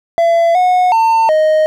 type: tone with pitch steps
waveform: triangle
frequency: 674 / 729 / 901 / 622 Hz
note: E5 / F#5 / A5 / D#5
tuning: +38 / -26 / +41 / -1 cents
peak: -6 dBFS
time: 0.18-1.66 s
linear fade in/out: 0 ms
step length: 370 ms
effects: none